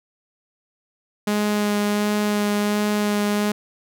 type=tone with vibrato; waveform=sawtooth; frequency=207.7 Hz; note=G#3; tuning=in tune; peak=-15 dBFS; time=1.27-3.52 s; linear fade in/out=5 ms; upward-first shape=sine; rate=1.4 Hz; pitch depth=11 cents each way; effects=none